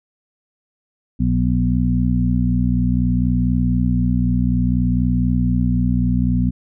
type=harmonic tone with a mistuned harmonic; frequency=60.6 Hz; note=B1; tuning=32 cents flat; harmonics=1 / 2 / 3 / 4; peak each=-20 / -20 / -20 / -20 dBFS; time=1.19-6.51 s; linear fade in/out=20 ms; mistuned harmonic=4; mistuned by=+24 cents; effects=none